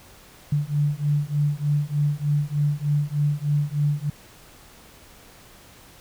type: beating tone pair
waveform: sine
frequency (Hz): 144.9 / 148.2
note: D3 / D3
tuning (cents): -23 / +16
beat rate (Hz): 3.3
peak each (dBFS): -23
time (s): 0.52-4.1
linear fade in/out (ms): 5
effects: pink hiss -49 dBFS RMS until 6 s